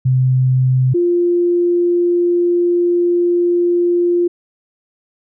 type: tone pair in turn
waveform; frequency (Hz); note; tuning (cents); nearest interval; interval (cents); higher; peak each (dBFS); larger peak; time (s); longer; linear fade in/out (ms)
sine; 129 / 349.2; C3 / F4; -24 / 0; octave + perfect fourth; 1724; second; -10 / -11; first; 0.05-0.94 / 0.94-4.28; second; 10
effects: none